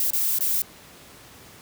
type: noise with dropouts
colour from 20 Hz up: violet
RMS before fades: -23 dBFS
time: 0-0.62 s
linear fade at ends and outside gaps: 2 ms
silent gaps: 0.105-0.132 / 0.387-0.407 s
effects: pink hiss -47 dBFS RMS until 1.61 s + high-pass 80 Hz 12 dB/octave